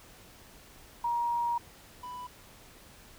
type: tone pair in turn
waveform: sine / triangle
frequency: 947 / 990.9 Hz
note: A#5 / B5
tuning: +27 / +5 cents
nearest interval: minor second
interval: 78 cents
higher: second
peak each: -27 / -37 dBFS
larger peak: first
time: 1.04-1.58 / 2.03-2.27 s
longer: first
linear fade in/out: 5 ms
effects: pink hiss -54 dBFS RMS until 3.18 s